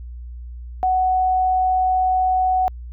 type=tone; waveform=sine; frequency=744 Hz; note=F#5; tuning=9 cents sharp; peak=-15 dBFS; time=0.83-2.68 s; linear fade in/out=0 ms; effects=added 60 Hz sine -31 dBFS peak until 2.92 s